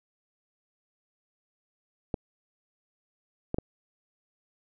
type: clicks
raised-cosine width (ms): 2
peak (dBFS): -15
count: 3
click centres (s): 2.142 / 3.544 / 3.585
effects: none